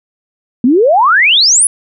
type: exponential sweep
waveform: sine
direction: up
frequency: 229.2 to 10830 Hz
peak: -5 dBFS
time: 0.64-1.67 s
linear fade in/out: 2 ms
effects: none